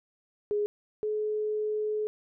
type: tone pair in turn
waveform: sine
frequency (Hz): 415.3 / 426.2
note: G#4 / G#4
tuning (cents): 0 / +45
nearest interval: unison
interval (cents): 45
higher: second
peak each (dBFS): -25 / -27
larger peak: first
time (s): 0.51-0.66 / 1.03-2.07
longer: second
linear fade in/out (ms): 0
effects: none